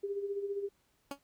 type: tone with tremolo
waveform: sine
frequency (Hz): 400.5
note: G4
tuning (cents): +37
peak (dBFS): -31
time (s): 0.03-0.69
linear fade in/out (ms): 10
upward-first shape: sine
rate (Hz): 15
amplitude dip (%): 60
type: tone with exponential decay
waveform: 15% pulse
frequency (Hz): 280.4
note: C#4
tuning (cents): +20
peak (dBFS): -28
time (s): 1.11-1.19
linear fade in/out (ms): 2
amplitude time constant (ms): 17
effects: pink hiss -73 dBFS RMS until 1.23 s